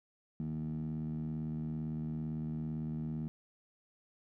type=tone with band-pass filter; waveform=15% pulse; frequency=77.8 Hz; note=D#2; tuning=in tune; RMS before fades=-38 dBFS; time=0.4-3.28 s; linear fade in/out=0 ms; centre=190 Hz; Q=6.1; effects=none